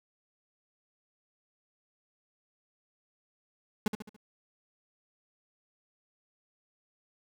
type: tone with echo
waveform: 35% pulse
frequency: 212.2 Hz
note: G#3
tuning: 38 cents sharp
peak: -23 dBFS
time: 3.86-3.88 s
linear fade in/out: 2 ms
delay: 71 ms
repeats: 4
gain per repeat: -7 dB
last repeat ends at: 4.164 s
effects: none